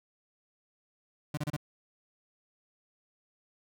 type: tone bursts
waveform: 35% pulse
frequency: 148.7 Hz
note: D3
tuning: 22 cents sharp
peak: -29 dBFS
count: 4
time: 1.34-1.566 s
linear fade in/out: 5 ms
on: 34 ms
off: 30 ms
effects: none